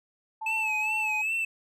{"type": "tone with pitch glide", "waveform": "sine", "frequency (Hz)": [880, 861.4], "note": ["A5", "A5"], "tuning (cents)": [0, -37], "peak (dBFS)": -32, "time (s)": [0.41, 1.22], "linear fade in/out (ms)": 10, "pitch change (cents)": -37, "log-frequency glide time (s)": [0.55, 0.77]}
{"type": "tone with vibrato", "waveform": "triangle", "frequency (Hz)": 2600, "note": "E7", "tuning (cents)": -24, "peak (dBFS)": -24, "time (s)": [0.46, 1.45], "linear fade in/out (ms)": 5, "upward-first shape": "sine", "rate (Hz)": 2.5, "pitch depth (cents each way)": 64}
{"effects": ["tanh soft clip ceiling -17 dBFS"]}